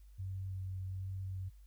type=tone with vibrato; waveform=sine; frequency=94.6 Hz; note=F#2; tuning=39 cents sharp; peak=-38 dBFS; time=0.18-1.5 s; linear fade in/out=20 ms; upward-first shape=sine; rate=1.3 Hz; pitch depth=13 cents each way; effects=added 50 Hz sine -54 dBFS peak until 1.66 s + white hiss -75 dBFS RMS until 1.66 s